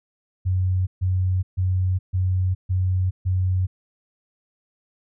sine tone bursts, 92.5 Hz, F#2, in tune, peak -18 dBFS, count 6, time 0.45-3.67 s, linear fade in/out 20 ms, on 420 ms, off 140 ms, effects none

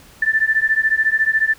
sine beating tone pair, 1760 / 1774 Hz, A6 / A6, 0 / +14 cents, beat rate 14 Hz, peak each -17 dBFS, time 0.22-1.54 s, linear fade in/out 5 ms, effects pink hiss -46 dBFS RMS until 1.58 s

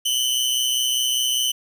sawtooth tone pair together, 2960 / 3085 Hz, F#7 / G7, 0 / -28 cents, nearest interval minor second, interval 72 cents, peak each -19 dBFS, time 0.05-1.52 s, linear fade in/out 10 ms, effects none

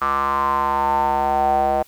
square tone with band-pass filter sweep, 69.2 Hz, C#2, 2 cents flat, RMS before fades -19 dBFS, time 0.01-1.83 s, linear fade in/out 10 ms, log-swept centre 1200 to 690 Hz, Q 8.3, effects white hiss -52 dBFS RMS until 1.87 s

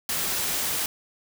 white noise, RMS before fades -27 dBFS, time 0.09-0.86 s, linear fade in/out 2 ms, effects none

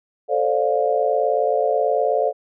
sine chord, D minor seventh, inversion second, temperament just, 440.5 / 528.6 / 587.3 / 704.8 Hz, A4 / C5 / D5 / F5, +2 / +18 / 0 / +16 cents, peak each -22 dBFS, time 0.28-2.33 s, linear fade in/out 50 ms, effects none

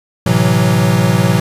square chord, F# half-diminished seventh, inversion first, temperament equal with one note detuned, 110 / 129.16 / 164.81 / 185 Hz, A2 / C3 / E3 / F#3, 0 / -22 / 0 / 0 cents, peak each -16 dBFS, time 0.26-1.4 s, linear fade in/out 5 ms, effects resampled to 32000 Hz

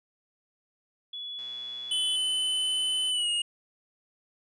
sine tone, 3403 Hz, G#7, 41 cents sharp, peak -35 dBFS, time 1.13-2.16 s, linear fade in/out 5 ms
click train, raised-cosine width 0.2 ms, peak -36 dBFS, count 214, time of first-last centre 1.39-3.094 s, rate 125 Hz
square tone with pitch glide, 3026 to 2863 Hz, F#7 to F7, +38 to +42 cents, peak -26 dBFS, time 1.91-3.42 s, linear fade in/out 5 ms, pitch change -96 cents, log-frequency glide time 3.1-3.29 s
effects resampled to 22050 Hz

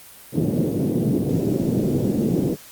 pink band-pass noise, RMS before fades -21 dBFS, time 0.32-2.57 s, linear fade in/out 50 ms, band 130 to 420 Hz, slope 24 dB/octave, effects white hiss -44 dBFS RMS until 2.71 s + Opus 32 kbps

